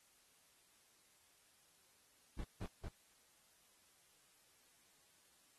brown noise bursts, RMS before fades -44 dBFS, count 3, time 2.39-2.882 s, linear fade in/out 0 ms, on 44 ms, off 180 ms, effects white hiss -71 dBFS RMS until 5.58 s + AAC 32 kbps

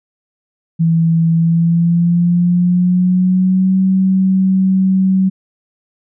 sine tone with pitch glide, 164.81 to 189.32 Hz, E3 to F#3, 0 to +40 cents, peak -9 dBFS, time 0.79-5.3 s, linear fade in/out 20 ms, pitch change +240 cents, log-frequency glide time 1.33-3.78 s, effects none

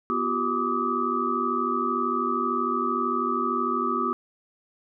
sine tone cluster, 246.2 / 350 / 388.1 / 1166 / 1259 Hz, B3 / F4 / G4 / D6 / D#6, -5 / +4 / -17 / -13 / +20 cents, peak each -30 / -32 / -32 / -27 / -28 dBFS, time 0.1-4.13 s, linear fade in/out 0 ms, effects none

